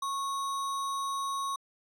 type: tone with sample-and-hold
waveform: sine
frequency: 1100 Hz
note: C#6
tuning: 14 cents flat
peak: -30 dBFS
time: 0.02-1.56 s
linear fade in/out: 5 ms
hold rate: 4900 Hz
effects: low-pass 12000 Hz 12 dB/octave